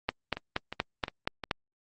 two click trains, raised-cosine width 0.3 ms, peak -11 / -20 dBFS, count 7 / 4, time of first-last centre 0.09-1.512 / 0.37-1.438 s, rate 4.22 / 2.81 Hz, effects Opus 24 kbps

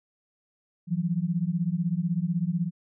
sine beating tone pair, 164.6 / 180.6 Hz, E3 / F#3, -2 / -42 cents, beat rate 16 Hz, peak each -27 dBFS, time 0.87-2.71 s, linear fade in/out 50 ms, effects none

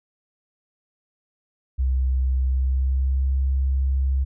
sine tone with pitch glide, 64.8 to 66.81 Hz, C2 to C2, -16 to +37 cents, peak -18 dBFS, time 1.78-4.25 s, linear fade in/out 20 ms, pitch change +53 cents, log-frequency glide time 2.43-3.3 s, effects none

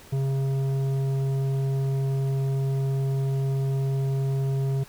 triangle tone with tanh clipping, 135.5 Hz, C#3, 39 cents flat, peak -24 dBFS, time 0.12-4.84 s, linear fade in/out 10 ms, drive 14 dB, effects pink hiss -49 dBFS RMS until 4.88 s

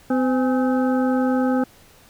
harmonic tone with a mistuned harmonic, 256.2 Hz, C4, 36 cents flat, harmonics 1 / 2 / 3 / 5 / 6, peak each -18 / -24 / -28 / -32 / -34 dBFS, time 0.1-1.64 s, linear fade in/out 5 ms, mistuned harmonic 3, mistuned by +110 cents, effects pink hiss -51 dBFS RMS until 2.09 s

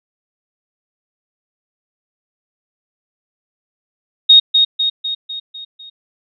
sine tone with echo, 3729 Hz, A#7, in tune, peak -3 dBFS, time 4.29-4.4 s, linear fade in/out 10 ms, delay 250 ms, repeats 6, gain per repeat -5 dB, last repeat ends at 5.9 s, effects none

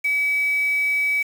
sine tone with quantisation, 2284 Hz, D7, 49 cents flat, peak -18 dBFS, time 0.04-1.23 s, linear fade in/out 10 ms, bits 6, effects none

